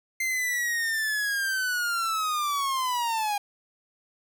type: linear sweep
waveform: 45% pulse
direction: down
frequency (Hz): 2093 to 807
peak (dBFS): -25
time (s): 0.2-3.38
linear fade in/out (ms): 5
effects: none